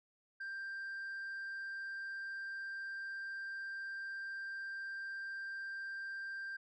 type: tone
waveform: sine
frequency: 1581 Hz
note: G6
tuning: 14 cents sharp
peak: -38 dBFS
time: 0.4-6.57 s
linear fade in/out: 10 ms
effects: tanh soft clip ceiling -40 dBFS